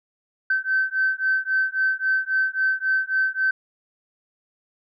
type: beating tone pair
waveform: sine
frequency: 1539 / 1542.7 Hz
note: G6 / G6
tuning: -32 / -28 cents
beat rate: 3.7 Hz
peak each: -22 dBFS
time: 0.5-3.51 s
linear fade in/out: 5 ms
effects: tanh soft clip ceiling -12 dBFS